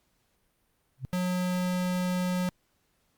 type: tone with exponential growth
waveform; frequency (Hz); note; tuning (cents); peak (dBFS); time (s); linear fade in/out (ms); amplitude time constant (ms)
sine; 130.8; C3; 0; -27; 0.97-1.05; 0; 16
type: tone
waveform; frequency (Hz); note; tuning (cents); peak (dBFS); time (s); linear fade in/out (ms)
square; 181.2; F#3; -36; -27; 1.13-2.49; 0
effects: pink hiss -72 dBFS RMS until 3.17 s + Opus 48 kbps